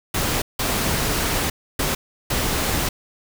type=noise bursts at uneven times; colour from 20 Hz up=pink; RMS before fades=-22 dBFS; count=4; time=0.14-0.42 / 0.59-1.5 / 1.79-1.95 / 2.3-2.89 s; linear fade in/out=5 ms; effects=none